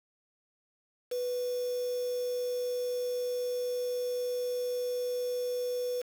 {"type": "tone with quantisation", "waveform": "sine", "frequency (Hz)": 493.9, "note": "B4", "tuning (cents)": 0, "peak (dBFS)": -30, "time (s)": [1.11, 6.02], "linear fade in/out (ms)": 10, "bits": 7, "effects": []}